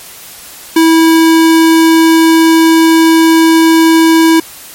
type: tone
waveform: square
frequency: 325.7 Hz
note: E4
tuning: 21 cents flat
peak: -4 dBFS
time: 0.76-4.4 s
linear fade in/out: 5 ms
effects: white hiss -31 dBFS RMS until 4.74 s + MP3 64 kbps